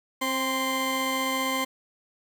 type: tone pair together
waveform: 20% pulse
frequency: 264.6 / 1043.2 Hz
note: C4 / C6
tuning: +20 / -5 cents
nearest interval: 2 octaves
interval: 2375 cents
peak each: -24 / -22 dBFS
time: 0.21-1.65 s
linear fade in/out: 10 ms
effects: 9-bit